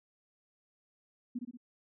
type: tone with echo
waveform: sine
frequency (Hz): 244.1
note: B3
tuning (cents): -20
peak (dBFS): -33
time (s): 1.35-1.39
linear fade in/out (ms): 10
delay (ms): 61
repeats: 3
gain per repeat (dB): -4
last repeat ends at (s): 1.573
effects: none